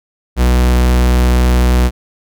45% pulse tone, 61.74 Hz, B1, in tune, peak -8 dBFS, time 0.36-1.91 s, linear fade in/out 50 ms, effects none

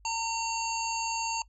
harmonic tone with a mistuned harmonic, 913 Hz, A#5, 36 cents flat, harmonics 1 / 3 / 5 / 7 / 8, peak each -31 / -36 / -38 / -39 / -40 dBFS, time 0.05-1.42 s, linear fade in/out 2 ms, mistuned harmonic 7, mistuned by +41 cents, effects noise-tail reverb RT60 0.1 s tail -21 dB re dry + added 50 Hz sine -55 dBFS peak until 1.48 s

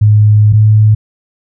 sine tone pair in turn, 105.8 / 107.4 Hz, G#2 / A2, +33 / -41 cents, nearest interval unison, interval 26 cents, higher second, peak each -3 dBFS, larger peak neither, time 0.01-0.53 / 0.53-0.95 s, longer first, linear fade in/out 10 ms, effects none

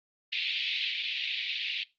pink band-pass noise, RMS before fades -32 dBFS, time 0.32-1.84 s, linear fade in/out 10 ms, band 2300 to 4000 Hz, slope 48 dB/octave, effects noise-tail reverb RT60 0.2 s tail -18 dB re dry + Opus 24 kbps

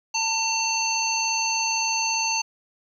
harmonic tone with a mistuned harmonic, 893 Hz, A5, 25 cents sharp, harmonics 1 / 3 / 5 / 7, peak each -27 / -27 / -28 / -27 dBFS, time 0.14-2.42 s, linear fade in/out 10 ms, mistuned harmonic 3, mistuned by +21 cents, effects 9-bit

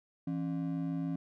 triangle ring-modulated tone, 220 Hz, A3, in tune, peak -27 dBFS, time 0.27-1.16 s, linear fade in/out 5 ms, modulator 53.5 Hz, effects none

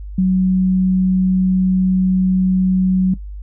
sine tone, 186.2 Hz, F#3, 11 cents sharp, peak -11 dBFS, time 0.18-3.14 s, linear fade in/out 5 ms, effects noise-tail reverb RT60 0.1 s tail -17 dB re dry + added 50 Hz sine -27 dBFS peak until 3.42 s

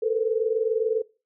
sine tone cluster, 438.7 / 458.7 / 506 Hz, A4 / A#4 / B4, -5 / -28 / +42 cents, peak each -23 / -25 / -30 dBFS, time 0.02-1.02 s, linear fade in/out 10 ms, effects noise-tail reverb RT60 0.3 s tail -20 dB re dry

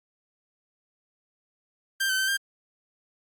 sawtooth tone with pitch steps, 1580 / 1532 / 1546 / 1594 Hz, G6 / G6 / G6 / G6, +13 / -40 / -24 / +28 cents, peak -20 dBFS, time 2-2.372 s, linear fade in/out 10 ms, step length 93 ms, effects Opus 32 kbps

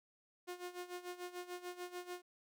sawtooth tone with tremolo, 357.2 Hz, F4, 39 cents sharp, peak -38 dBFS, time 0.47-2.22 s, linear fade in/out 20 ms, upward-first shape sine, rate 6.8 Hz, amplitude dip 80%, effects none

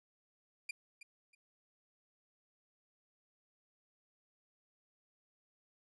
40% pulse tone with echo, 2400 Hz, D7, 37 cents sharp, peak -37 dBFS, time 0.69-0.71 s, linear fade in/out 5 ms, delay 320 ms, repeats 2, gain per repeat -13 dB, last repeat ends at 1.35 s, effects resampled to 22050 Hz

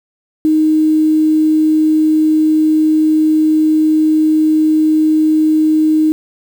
sine tone with quantisation, 311.1 Hz, D#4, in tune, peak -8 dBFS, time 0.45-6.12 s, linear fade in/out 0 ms, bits 6, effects none

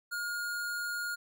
square tone, 1426 Hz, F6, 36 cents sharp, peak -34 dBFS, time 0.11-1.16 s, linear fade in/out 20 ms, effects none

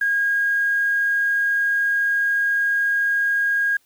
sine tone with quantisation, 1631 Hz, G#6, 32 cents flat, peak -17 dBFS, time 0.01-3.77 s, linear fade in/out 5 ms, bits 7, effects white hiss -62 dBFS RMS until 3.85 s

